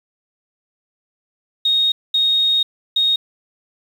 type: tone bursts at uneven times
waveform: sine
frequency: 3729 Hz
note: A#7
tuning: in tune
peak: -13 dBFS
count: 3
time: 1.65-1.92 / 2.14-2.63 / 2.96-3.16 s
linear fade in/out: 5 ms
effects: 7-bit